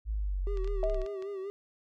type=linear sweep; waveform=sine; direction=down; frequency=54.8 to 30.87 Hz; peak=-29 dBFS; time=0.05-1.06 s; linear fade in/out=50 ms
type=tone with vibrato; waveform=triangle; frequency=392 Hz; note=G4; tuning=in tune; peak=-33 dBFS; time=0.47-1.5 s; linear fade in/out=0 ms; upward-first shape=sine; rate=5.1 Hz; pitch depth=67 cents each way
type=clicks; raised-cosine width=0.2 ms; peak=-32 dBFS; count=9; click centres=0.573 / 0.645 / 0.676 / 0.839 / 0.898 / 0.945 / 1.017 / 1.063 / 1.224 s
type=tone with exponential decay; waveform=sine; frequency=641 Hz; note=E5; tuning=49 cents flat; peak=-26 dBFS; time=0.83-1.48 s; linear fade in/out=1 ms; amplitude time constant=140 ms
effects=none